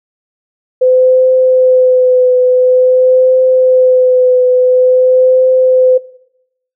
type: tone with vibrato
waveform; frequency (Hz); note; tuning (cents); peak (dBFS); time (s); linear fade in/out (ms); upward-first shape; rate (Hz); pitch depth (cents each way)
sine; 509; C5; -48; -5; 0.81-5.98; 10; triangle; 0.48; 22
effects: noise-tail reverb RT60 0.8 s tail -19 dB re dry